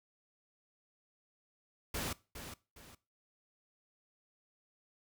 pink noise with echo, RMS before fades -38 dBFS, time 1.94-2.13 s, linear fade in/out 5 ms, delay 410 ms, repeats 2, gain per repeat -9 dB, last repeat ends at 2.95 s, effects noise-tail reverb RT60 0.3 s tail -20 dB re dry

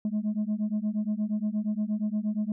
sine beating tone pair, 207.7 / 216.2 Hz, G#3 / A3, 0 / -30 cents, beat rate 8.5 Hz, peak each -27 dBFS, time 0.05-2.52 s, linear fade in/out 2 ms, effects tanh soft clip ceiling -23 dBFS

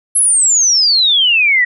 sine exponential sweep, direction down, 11100 to 1893 Hz, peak -8 dBFS, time 0.15-1.65 s, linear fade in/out 10 ms, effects none

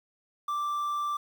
triangle tone with quantisation, 1174.7 Hz, D6, in tune, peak -26 dBFS, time 0.48-1.17 s, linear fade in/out 5 ms, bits 9, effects none

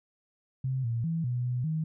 sine tone with pitch steps, 131.2 / 116.2 / 164.5 / 123 / 124.1 / 157.9 Hz, C3 / A#2 / E3 / B2 / B2 / D#3, +5 / -5 / -3 / -7 / +9 / +26 cents, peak -27 dBFS, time 0.64-1.84 s, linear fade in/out 5 ms, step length 200 ms, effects none

